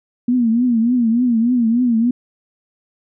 sine tone with vibrato, 237 Hz, A#3, 29 cents sharp, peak -12 dBFS, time 0.28-2.11 s, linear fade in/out 5 ms, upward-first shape triangle, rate 3.4 Hz, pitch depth 130 cents each way, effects none

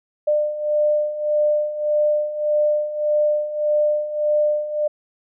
sine beating tone pair, 598 / 599.7 Hz, D5 / D5, +31 / +36 cents, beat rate 1.7 Hz, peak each -23 / -18 dBFS, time 0.27-4.88 s, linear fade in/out 10 ms, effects none

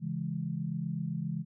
sine chord, C# minor, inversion none, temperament just, 138.59 / 166.31 / 207.9 Hz, C#3 / E3 / G#3, 0 / +16 / +2 cents, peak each -37 / -34 / -38 dBFS, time 0-1.45 s, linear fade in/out 50 ms, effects none

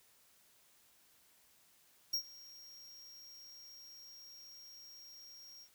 square tone with ADSR envelope, 5588 Hz, F8, in tune, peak -31 dBFS, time 2.13-5.69 s, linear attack 9 ms, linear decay 82 ms, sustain -22 dB, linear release 71 ms, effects white hiss -68 dBFS RMS until 5.74 s

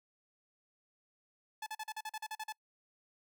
sawtooth tone bursts, 865 Hz, A5, 30 cents flat, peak -35 dBFS, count 11, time 1.62-2.524 s, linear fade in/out 5 ms, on 44 ms, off 42 ms, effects noise-tail reverb RT60 0.1 s tail -26 dB re dry

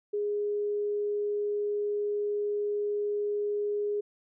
sine tone, 413.4 Hz, G#4, 8 cents flat, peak -27 dBFS, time 0.13-4.01 s, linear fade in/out 10 ms, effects none

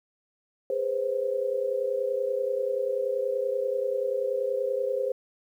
sine tone cluster, 410.1 / 496.6 / 527 Hz, G#4 / B4 / C5, -22 / +9 / +12 cents, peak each -32 / -31 / -27 dBFS, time 0.7-5.12 s, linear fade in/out 2 ms, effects 10-bit

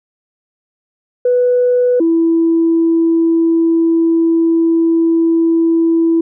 sine tone pair in turn, 493.9 / 330.5 Hz, B4 / E4, 0 / +5 cents, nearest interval perfect fifth, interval 695 cents, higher first, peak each -8 dBFS, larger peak neither, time 1.25-2 / 2-6.21 s, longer second, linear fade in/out 5 ms, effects tanh soft clip ceiling -4 dBFS

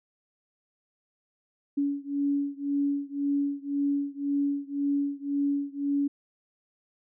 sine beating tone pair, 282.3 / 284.2 Hz, C#4 / C#4, +32 / +43 cents, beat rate 1.9 Hz, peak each -28 / -29 dBFS, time 1.77-6.08 s, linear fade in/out 10 ms, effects none

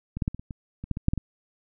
clicks, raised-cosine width 5 ms, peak -19 / -12 / -12 / -23 / -27 / -23 / -23 / -13 / -19 / -7 / -13 / -16 dBFS, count 12, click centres 0.17 / 0.222 / 0.279 / 0.346 / 0.395 / 0.508 / 0.84 / 0.913 / 0.971 / 1.084 / 1.135 / 1.177 s, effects none

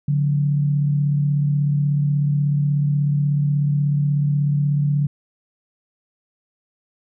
sine tone pair together, 144.17 / 180.6 Hz, D3 / F#3, -32 / -42 cents, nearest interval major third, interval 390 cents, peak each -16 / -27 dBFS, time 0.08-5.07 s, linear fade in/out 5 ms, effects none

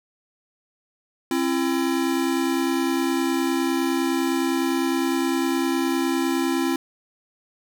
square tone pair together, 267.4 / 337.2 Hz, C4 / E4, +38 / +39 cents, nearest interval major third, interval 401 cents, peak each -24 dBFS, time 1.31-6.76 s, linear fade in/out 2 ms, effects none

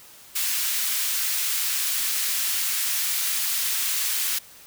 white high-pass noise, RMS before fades -25 dBFS, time 0.35-4.39 s, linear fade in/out 10 ms, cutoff 1700 Hz, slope 12 dB/octave, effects white hiss -48 dBFS RMS until 4.66 s

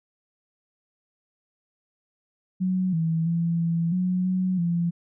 sine tone with pitch steps, 185.1 / 162.9 / 168.2 / 167.2 / 182.5 / 185 / 171.1 Hz, F#3 / E3 / E3 / E3 / F#3 / F#3 / F3, +1 / -20 / +35 / +25 / -24 / 0 / -35 cents, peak -21 dBFS, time 2.6-4.91 s, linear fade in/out 20 ms, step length 330 ms, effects none

